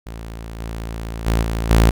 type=tone with level steps; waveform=sawtooth; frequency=56 Hz; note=A1; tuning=31 cents sharp; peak=-26 / -22 / -11 / -16 / -6 dBFS; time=0.06-1.91 s; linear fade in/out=10 ms; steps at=0.59 / 1.26 / 1.42 / 1.7 s; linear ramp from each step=10 ms; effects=none